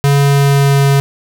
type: tone with pitch glide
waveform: square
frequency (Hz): 141 to 139.14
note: C#3 to C#3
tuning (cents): +30 to +7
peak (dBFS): -8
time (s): 0.04-1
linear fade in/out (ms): 0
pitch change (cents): -23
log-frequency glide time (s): 0.16-0.88
effects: none